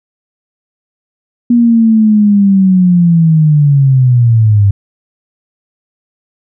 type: linear sweep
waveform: sine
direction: down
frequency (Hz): 240.8 to 98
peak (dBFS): -4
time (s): 1.5-4.71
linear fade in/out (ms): 5
effects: none